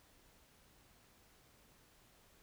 silence, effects pink hiss -67 dBFS RMS until 2.42 s

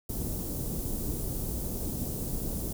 pink band-stop noise, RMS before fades -33 dBFS, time 0.09-2.73 s, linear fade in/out 5 ms, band 360 to 11000 Hz, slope 12 dB/octave, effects none

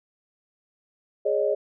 sine chord, Ab suspended fourth, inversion none, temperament equal with one note detuned, 415.3 / 554.4 / 615.1 Hz, Ab4 / Db5 / Eb5, 0 / 0 / -20 cents, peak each -25 dBFS, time 1.25-1.55 s, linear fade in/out 10 ms, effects none

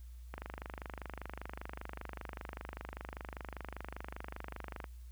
click train, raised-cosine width 0.5 ms, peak -27 dBFS, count 114, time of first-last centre 0.34-4.842 s, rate 25.1 Hz, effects added 60 Hz sine -47 dBFS peak until 5.11 s + white hiss -69 dBFS RMS until 5.11 s

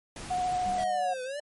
pink noise, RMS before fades -41 dBFS, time 0.16-0.84 s, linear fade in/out 2 ms
sine tone with vibrato, 729 Hz, F#5, 26 cents flat, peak -26 dBFS, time 0.3-1.14 s, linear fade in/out 10 ms, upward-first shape square, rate 14 Hz, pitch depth 12 cents each way
triangle tone with exponential decay, 196 Hz, G3, in tune, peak -35 dBFS, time 0.66-1.35 s, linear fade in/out 0 ms, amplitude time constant 150 ms
square linear two-way sweep, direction down then up, 659.3 to 500 to 600 Hz, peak -34 dBFS, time 0.78-1.4 s, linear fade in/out 5 ms, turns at 1.23 s
effects MP3 48 kbps

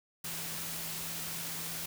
sine tone in noise, 164.81 Hz, E3, in tune, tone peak -48 dBFS, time 0.24-1.86 s, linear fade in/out 5 ms, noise white, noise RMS -39 dBFS, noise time 0.24-1.86 s, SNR -12 dB, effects none

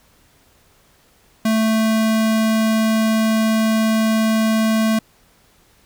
square tone, 220.7 Hz, A3, 5 cents sharp, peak -15 dBFS, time 1.45-4.99 s, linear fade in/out 5 ms, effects pink hiss -55 dBFS RMS until 5.85 s

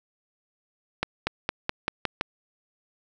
accelerating click train, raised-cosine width 0.3 ms, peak -8 dBFS, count 7, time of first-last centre 1.03-2.211 s, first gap 240 ms, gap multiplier 0.92, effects none

